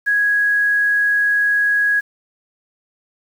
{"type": "tone with quantisation", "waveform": "sine", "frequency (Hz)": 1661.2, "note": "G#6", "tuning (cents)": 0, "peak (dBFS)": -13, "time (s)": [0.06, 2.01], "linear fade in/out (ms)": 20, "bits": 7, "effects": []}